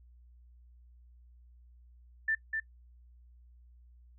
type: tone with echo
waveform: sine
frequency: 1774 Hz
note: A6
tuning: 14 cents sharp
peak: -27 dBFS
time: 2.28-2.35 s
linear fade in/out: 5 ms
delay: 250 ms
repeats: 1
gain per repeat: -4 dB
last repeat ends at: 2.6 s
effects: noise-tail reverb RT60 0.1 s tail -22 dB re dry + added 60 Hz sine -55 dBFS peak until 4.18 s